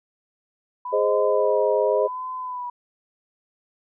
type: tone with vibrato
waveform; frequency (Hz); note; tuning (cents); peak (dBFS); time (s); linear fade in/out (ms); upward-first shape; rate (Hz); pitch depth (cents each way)
sine; 987.8; B5; 0; -28; 0.85-2.7; 5; sine; 0.86; 55
type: chord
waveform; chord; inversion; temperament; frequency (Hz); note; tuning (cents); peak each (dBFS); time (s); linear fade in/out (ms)
sine; Ab major; none; equal; 415.3 / 523.3 / 622.3; Ab4 / C5 / Eb5; 0 / 0 / 0; -22; 0.92-2.08; 20
effects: none